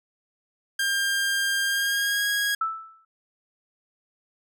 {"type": "tone with pitch glide", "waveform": "sawtooth", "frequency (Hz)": [1600, 1645.9], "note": ["G6", "G#6"], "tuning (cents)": [35, -16], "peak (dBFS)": -19, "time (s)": [0.79, 2.55], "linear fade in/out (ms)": 5, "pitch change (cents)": 49, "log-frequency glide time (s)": [1.64, 2.27]}
{"type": "tone with exponential decay", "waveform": "sine", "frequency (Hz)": 1318.5, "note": "E6", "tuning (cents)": 0, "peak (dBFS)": -20, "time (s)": [2.61, 3.05], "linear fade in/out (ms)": 5, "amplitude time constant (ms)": 94}
{"effects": []}